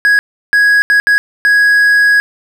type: tone bursts at uneven times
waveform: triangle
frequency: 1661.2 Hz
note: G#6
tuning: in tune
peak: -4 dBFS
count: 5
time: 0.05-0.19 / 0.53-0.82 / 0.9-1 / 1.07-1.18 / 1.45-2.2 s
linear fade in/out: 0 ms
effects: none